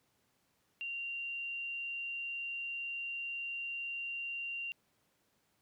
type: tone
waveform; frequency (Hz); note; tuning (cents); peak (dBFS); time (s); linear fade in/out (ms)
sine; 2769; F7; -15; -37; 0.81-4.72; 0
effects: pink hiss -75 dBFS RMS until 5.61 s + high-pass 100 Hz 12 dB/octave